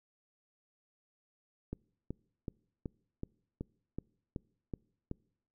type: click train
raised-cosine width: 3 ms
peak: -25 dBFS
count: 10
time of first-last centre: 1.73-5.113 s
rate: 2.66 Hz
effects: noise-tail reverb RT60 0.7 s tail -26 dB re dry